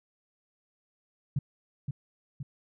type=tone with echo; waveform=sine; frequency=138.59 Hz; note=C#3; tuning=in tune; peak=-24 dBFS; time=1.36-1.39 s; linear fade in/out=5 ms; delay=520 ms; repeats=2; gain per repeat=-5 dB; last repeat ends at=2.43 s; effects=none